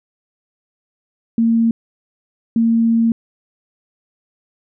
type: tone bursts at uneven times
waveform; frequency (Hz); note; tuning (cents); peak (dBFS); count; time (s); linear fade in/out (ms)
sine; 228.9; A#3; -31; -11; 2; 1.38-1.71 / 2.56-3.12; 2
effects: none